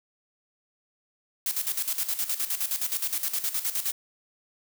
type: noise with tremolo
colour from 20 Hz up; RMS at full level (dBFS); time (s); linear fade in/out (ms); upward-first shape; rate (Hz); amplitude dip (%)
blue; -27; 1.46-3.92; 2; square; 9.6; 70
effects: none